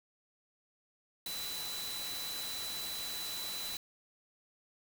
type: tone in noise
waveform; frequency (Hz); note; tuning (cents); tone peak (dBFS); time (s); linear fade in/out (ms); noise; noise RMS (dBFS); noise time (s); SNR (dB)
sine; 3980; B7; +13; -40; 1.26-3.77; 2; white; -42; 1.26-3.77; -1
effects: none